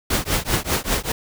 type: noise with tremolo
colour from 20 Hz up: pink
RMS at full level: -18 dBFS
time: 0.1-1.12 s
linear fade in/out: 5 ms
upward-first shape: triangle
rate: 5.1 Hz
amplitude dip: 100%
effects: none